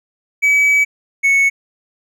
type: tone pair in turn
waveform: triangle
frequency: 2283 / 2210 Hz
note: D7 / C#7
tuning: -50 / -6 cents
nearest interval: minor second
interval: 56 cents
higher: first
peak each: -8 dBFS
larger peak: neither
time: 0.42-0.85 / 1.23-1.5 s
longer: first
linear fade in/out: 20 ms
effects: none